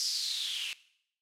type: noise with band-pass filter sweep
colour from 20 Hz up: blue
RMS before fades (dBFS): -34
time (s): 0-0.73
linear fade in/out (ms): 0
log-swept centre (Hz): 5300 to 2700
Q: 6.8
effects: noise-tail reverb RT60 0.7 s tail -19 dB re dry + low-pass 11000 Hz 12 dB/octave